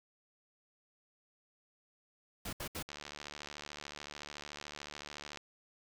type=noise bursts; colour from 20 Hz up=pink; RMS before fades=-41 dBFS; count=3; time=2.45-2.827 s; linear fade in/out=5 ms; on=79 ms; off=70 ms
type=click train; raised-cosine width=0.2 ms; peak=-27 dBFS; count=184; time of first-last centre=2.89-5.373 s; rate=73.7 Hz
effects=none